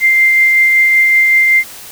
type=tone with tremolo; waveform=sine; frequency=2093 Hz; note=C7; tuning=in tune; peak=-5 dBFS; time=0-1.64 s; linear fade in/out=50 ms; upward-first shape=triangle; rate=5.3 Hz; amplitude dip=25%; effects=white hiss -32 dBFS RMS until 1.91 s